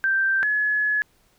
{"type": "tone pair in turn", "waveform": "sine", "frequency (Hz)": [1568, 1700.2], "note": ["G6", "G#6"], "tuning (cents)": [0, 40], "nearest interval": "minor second", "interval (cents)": 140, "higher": "second", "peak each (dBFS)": [-18, -19], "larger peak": "first", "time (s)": [[0.04, 0.43], [0.43, 1.02]], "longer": "second", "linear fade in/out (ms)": 0, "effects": ["pink hiss -62 dBFS RMS until 1.38 s"]}